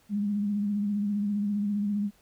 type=tone with vibrato; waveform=sine; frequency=204.9 Hz; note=G#3; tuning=23 cents flat; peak=-25 dBFS; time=0.09-2.11 s; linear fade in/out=50 ms; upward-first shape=sine; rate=15 Hz; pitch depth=39 cents each way; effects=pink hiss -63 dBFS RMS until 2.21 s